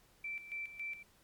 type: tone with tremolo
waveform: sine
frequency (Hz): 2336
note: D7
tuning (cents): -10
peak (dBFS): -38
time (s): 0.24-1.03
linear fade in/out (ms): 5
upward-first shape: square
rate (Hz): 3.6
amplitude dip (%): 70
effects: pink hiss -67 dBFS RMS until 1.23 s + MP3 96 kbps